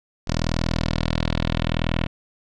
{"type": "tone with low-pass filter sweep", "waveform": "10% pulse", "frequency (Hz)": 40.73, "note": "E1", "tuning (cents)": -20, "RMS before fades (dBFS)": -23, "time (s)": [0.27, 2.07], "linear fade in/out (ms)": 10, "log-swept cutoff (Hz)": [5500, 3000], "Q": 2.4, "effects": []}